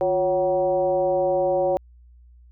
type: tone with frequency modulation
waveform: sine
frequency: 554.4 Hz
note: C#5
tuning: in tune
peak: -18 dBFS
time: 0.01-1.77 s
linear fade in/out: 0 ms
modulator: 199 Hz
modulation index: 0.93
effects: added 60 Hz sine -47 dBFS peak until 2.51 s